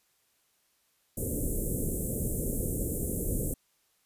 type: band-stop noise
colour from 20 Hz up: pink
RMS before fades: -31 dBFS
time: 1.17-3.54 s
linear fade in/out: 5 ms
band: 530 to 7900 Hz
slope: 48 dB/octave
effects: white hiss -71 dBFS RMS until 4.05 s + resampled to 32000 Hz